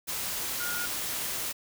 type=tone in noise; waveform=sine; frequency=1427 Hz; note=F6; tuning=37 cents sharp; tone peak=-33 dBFS; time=0.59-0.87 s; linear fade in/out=20 ms; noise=white; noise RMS=-33 dBFS; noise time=0.07-1.53 s; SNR=-3 dB; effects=none